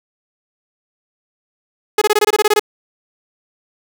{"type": "tone bursts", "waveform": "sawtooth", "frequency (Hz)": 421.5, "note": "G#4", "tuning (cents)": 26, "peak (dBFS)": -6, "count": 11, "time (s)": [1.98, 2.596], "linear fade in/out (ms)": 5, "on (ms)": 36, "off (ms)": 22, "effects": ["7-bit"]}